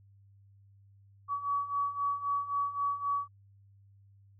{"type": "beating tone pair", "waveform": "sine", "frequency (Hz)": [1133, 1136.8], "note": ["C#6", "C#6"], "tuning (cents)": [37, 43], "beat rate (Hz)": 3.8, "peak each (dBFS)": [-35, -31], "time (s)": [1.28, 3.28], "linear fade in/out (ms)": 50, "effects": ["added 99 Hz sine -57 dBFS peak until 4.39 s"]}